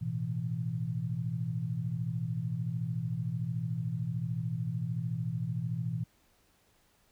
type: chord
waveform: sine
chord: A suspended second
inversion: none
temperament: equal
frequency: 110 / 123.47 / 164.81 Hz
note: A2 / B2 / E3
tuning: 0 / 0 / 0 cents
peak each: -38 / -34 / -35 dBFS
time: 0.01-6.04 s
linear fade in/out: 10 ms
effects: pink hiss -68 dBFS RMS until 7.11 s